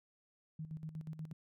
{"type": "tone with tremolo", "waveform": "sine", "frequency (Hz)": 157.4, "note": "D#3", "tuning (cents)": 20, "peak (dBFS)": -40, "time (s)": [0.59, 1.33], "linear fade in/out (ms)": 5, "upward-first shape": "square", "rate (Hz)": 8.3, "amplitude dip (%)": 70, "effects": []}